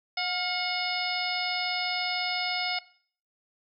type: harmonic tone with a mistuned harmonic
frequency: 726 Hz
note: F#5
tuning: 33 cents flat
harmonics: 1 / 2 / 3 / 4 / 5 / 6 / 7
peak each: -33 / -38 / -32 / -38 / -37 / -37 / -32 dBFS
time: 0.17-2.79 s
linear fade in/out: 5 ms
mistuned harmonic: 2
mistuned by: -49 cents
effects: noise-tail reverb RT60 0.5 s tail -19 dB re dry